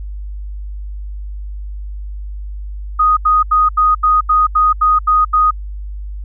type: tone bursts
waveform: sine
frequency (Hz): 1244.5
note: D#6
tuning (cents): 0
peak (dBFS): -8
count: 10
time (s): 2.99-5.51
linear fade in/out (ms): 10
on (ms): 180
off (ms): 80
effects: added 50 Hz sine -23 dBFS peak until 6.24 s